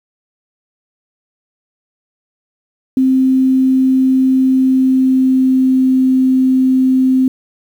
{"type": "tone with pitch glide", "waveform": "sine", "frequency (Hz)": [261.6, 259.9], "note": ["C4", "C4"], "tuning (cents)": [0, -11], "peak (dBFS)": -8, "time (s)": [2.97, 7.28], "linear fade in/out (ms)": 2, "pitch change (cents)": -11, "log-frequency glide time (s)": [4.43, 5.99], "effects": ["7-bit"]}